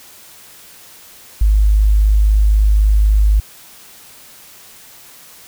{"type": "tone", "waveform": "sine", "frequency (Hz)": 51.91, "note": "G#1", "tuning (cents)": 0, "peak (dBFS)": -8, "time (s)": [1.41, 3.4], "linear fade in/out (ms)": 5, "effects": ["white hiss -41 dBFS RMS until 5.47 s"]}